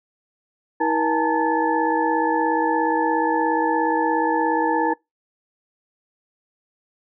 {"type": "tone cluster", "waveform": "sine", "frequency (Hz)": [321.3, 476.2, 847, 904, 1729], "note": ["E4", "A#4", "G#5", "A5", "A6"], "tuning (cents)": [-44, 37, 34, 47, -31], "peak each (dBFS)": [-23, -25, -25, -21, -28], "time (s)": [0.8, 4.94], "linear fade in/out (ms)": 10, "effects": ["noise-tail reverb RT60 0.2 s tail -25 dB re dry"]}